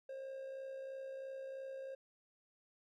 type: tone with amplitude modulation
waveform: triangle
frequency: 535 Hz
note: C5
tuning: 38 cents sharp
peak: -40 dBFS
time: 0.09-1.95 s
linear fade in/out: 5 ms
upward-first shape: sine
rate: 63 Hz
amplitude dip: 40%
effects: none